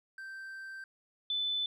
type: tone pair in turn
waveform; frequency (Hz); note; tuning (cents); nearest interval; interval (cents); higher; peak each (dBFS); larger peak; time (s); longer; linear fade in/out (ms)
triangle / sine; 1562 / 3507; G6 / A7; -7 / -6; octave + major second; 1401; second; -40 / -30; second; 0.18-0.84 / 1.3-1.66; first; 2
effects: none